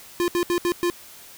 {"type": "tone bursts at uneven times", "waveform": "square", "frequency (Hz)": 349.2, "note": "F4", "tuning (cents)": 0, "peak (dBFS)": -20, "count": 5, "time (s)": [[0.2, 0.28], [0.35, 0.43], [0.5, 0.58], [0.65, 0.72], [0.83, 0.9]], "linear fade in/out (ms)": 0, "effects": ["white hiss -45 dBFS RMS until 1.37 s"]}